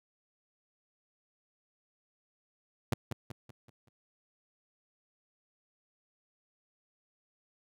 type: tone with echo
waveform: sawtooth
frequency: 118.1 Hz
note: A#2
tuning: 23 cents sharp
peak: -22 dBFS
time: 2.92-2.94 s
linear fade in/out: 5 ms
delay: 190 ms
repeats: 5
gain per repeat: -7 dB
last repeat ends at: 3.89 s
effects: none